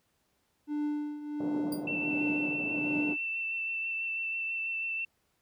triangle tone with tremolo, 296.5 Hz, D4, 17 cents sharp, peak -26 dBFS, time 0.67-3.17 s, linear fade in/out 50 ms, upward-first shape triangle, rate 1.4 Hz, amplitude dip 75%
pink band-pass noise, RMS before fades -40 dBFS, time 1.4-3.14 s, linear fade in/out 5 ms, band 150 to 690 Hz, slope 24 dB/octave
5% pulse tone with exponential decay, 4767 Hz, D8, 25 cents sharp, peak -29 dBFS, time 1.72-1.85 s, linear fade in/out 5 ms, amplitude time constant 28 ms
sine tone with vibrato, 2676 Hz, E7, 25 cents sharp, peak -31 dBFS, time 1.87-5.05 s, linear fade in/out 5 ms, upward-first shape triangle, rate 6.1 Hz, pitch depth 18 cents each way
effects pink hiss -74 dBFS RMS until 5.41 s + high-pass 60 Hz 12 dB/octave

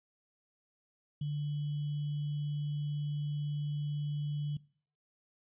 sine tone with sample-and-hold, 147 Hz, D3, 2 cents sharp, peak -32 dBFS, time 1.21-4.57 s, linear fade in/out 5 ms, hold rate 3150 Hz, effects noise-tail reverb RT60 0.5 s tail -22 dB re dry + resampled to 8000 Hz

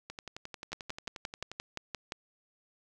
two click trains, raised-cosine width 0.2 ms, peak -24 / -19 dBFS, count 17 / 9, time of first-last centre 0.1-1.516 / 0.73-2.121 s, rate 11.3 / 5.75 Hz, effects none

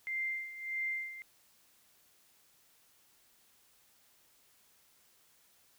sine tone with tremolo, 2093 Hz, C7, in tune, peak -32 dBFS, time 0.07-1.22 s, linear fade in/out 0 ms, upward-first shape sine, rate 1.6 Hz, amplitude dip 75%, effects white hiss -67 dBFS RMS until 5.78 s

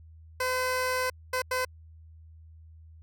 15% pulse tone bursts at uneven times, 510 Hz, C5, 44 cents flat, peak -20 dBFS, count 3, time 0.4-1.1 / 1.33-1.42 / 1.51-1.65 s, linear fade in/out 5 ms, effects added 80 Hz sine -48 dBFS peak until 3.02 s

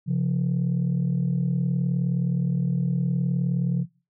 sine tone pair together, 135.28 / 174.61 Hz, C#3 / F3, -42 / 0 cents, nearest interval major third, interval 442 cents, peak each -22 dBFS, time 0.06-3.86 s, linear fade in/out 50 ms, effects noise-tail reverb RT60 0.3 s tail -21 dB re dry + tanh soft clip ceiling -17 dBFS

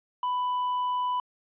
triangle tone with tanh clipping, 994 Hz, B5, 11 cents sharp, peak -26 dBFS, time 0.23-1.2 s, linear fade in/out 2 ms, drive 8 dB, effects resampled to 8000 Hz

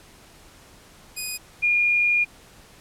5% pulse / sine tone pair in turn, 2485 / 2424 Hz, D#7 / D#7, -3 / -46 cents, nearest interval unison, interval 43 cents, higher first, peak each -17 dBFS, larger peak neither, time 1.16-1.38 / 1.62-2.25 s, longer second, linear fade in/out 20 ms, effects pink hiss -50 dBFS RMS until 2.8 s + low-pass 12000 Hz 12 dB/octave

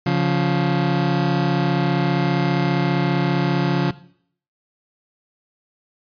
30% pulse tone pair together, 140.4 / 175.47 Hz, C#3 / F3, +22 / +8 cents, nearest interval major third, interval 386 cents, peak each -17 dBFS, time 0.06-3.91 s, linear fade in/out 5 ms, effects noise-tail reverb RT60 0.6 s tail -17 dB re dry + resampled to 11025 Hz

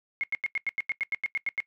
sine tone bursts, 2160 Hz, C#7, 45 cents flat, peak -25 dBFS, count 13, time 0.21-1.603 s, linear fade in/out 0 ms, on 25 ms, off 89 ms, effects noise-tail reverb RT60 0.1 s tail -20 dB re dry

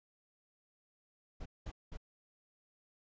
brown noise bursts, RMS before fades -43 dBFS, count 3, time 1.4-1.974 s, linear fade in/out 10 ms, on 58 ms, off 200 ms, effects resampled to 16000 Hz

